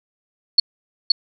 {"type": "tone with echo", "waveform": "sine", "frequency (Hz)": 4389, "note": "C#8", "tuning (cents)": -18, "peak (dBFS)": -7, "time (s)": [0.58, 0.6], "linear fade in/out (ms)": 5, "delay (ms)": 520, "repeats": 1, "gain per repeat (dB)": -2, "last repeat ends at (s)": 1.12, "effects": []}